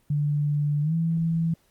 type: tone with pitch glide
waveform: sine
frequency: 146.83 to 164.81 Hz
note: D3 to E3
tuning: 0 to 0 cents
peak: -21 dBFS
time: 0.1-1.54 s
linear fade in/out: 5 ms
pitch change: +200 cents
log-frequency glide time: 0.82-0.94 s
effects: pink hiss -65 dBFS RMS until 1.7 s + Opus 24 kbps